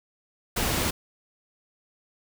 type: noise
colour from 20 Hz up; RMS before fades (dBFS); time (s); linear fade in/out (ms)
pink; -26; 0.56-0.91; 10
effects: none